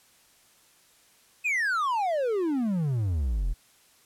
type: exponential sweep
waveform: triangle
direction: down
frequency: 2591 to 37.61 Hz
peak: -22 dBFS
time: 1.44-3.54 s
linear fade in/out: 20 ms
effects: white hiss -60 dBFS RMS until 4.05 s + low-pass 12000 Hz 12 dB/octave